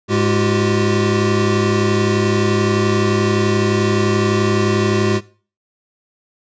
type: tone cluster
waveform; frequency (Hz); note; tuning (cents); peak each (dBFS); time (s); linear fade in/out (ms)
square; 105.1 / 207 / 354 / 385.6; G#2 / G#3 / F4 / G4; +21 / -5 / +23 / -28; -20; 0.08-5.21; 50
effects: noise-tail reverb RT60 0.4 s tail -20 dB re dry + resampled to 16000 Hz